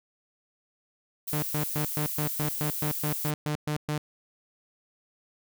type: noise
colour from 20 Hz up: violet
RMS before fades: -33 dBFS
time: 1.27-3.31 s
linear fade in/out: 10 ms
type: tone bursts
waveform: sawtooth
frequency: 150.3 Hz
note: D3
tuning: 40 cents sharp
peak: -23 dBFS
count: 13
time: 1.33-3.979 s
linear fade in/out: 0 ms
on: 93 ms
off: 120 ms
effects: none